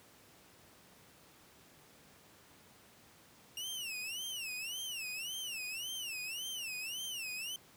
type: tone with vibrato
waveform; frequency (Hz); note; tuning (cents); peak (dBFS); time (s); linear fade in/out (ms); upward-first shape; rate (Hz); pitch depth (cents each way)
sawtooth; 2794; F7; 0; -36; 3.57-7.56; 2; sine; 1.8; 210
effects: pink hiss -61 dBFS RMS until 7.76 s + high-pass 100 Hz 12 dB/octave